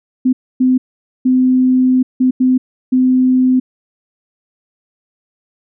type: tone bursts at uneven times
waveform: sine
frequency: 256 Hz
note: C4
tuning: 38 cents flat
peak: -8 dBFS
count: 6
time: 0.25-0.33 / 0.6-0.78 / 1.25-2.03 / 2.2-2.31 / 2.4-2.58 / 2.92-3.6 s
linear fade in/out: 10 ms
effects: none